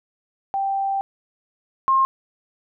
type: tone pair in turn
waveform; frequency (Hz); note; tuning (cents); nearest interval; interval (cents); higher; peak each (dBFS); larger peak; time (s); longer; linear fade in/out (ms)
sine; 784 / 1066.5; G5 / C6; 0 / +33; perfect fourth; 533; second; -20 / -14; second; 0.54-1.01 / 1.88-2.05; first; 0
effects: none